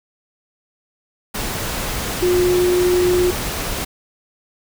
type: tone in noise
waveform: sine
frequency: 358.8 Hz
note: F4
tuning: 47 cents sharp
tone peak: -13 dBFS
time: 2.22-3.31 s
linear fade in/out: 10 ms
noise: pink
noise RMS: -24 dBFS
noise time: 1.34-3.85 s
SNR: +8 dB
effects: none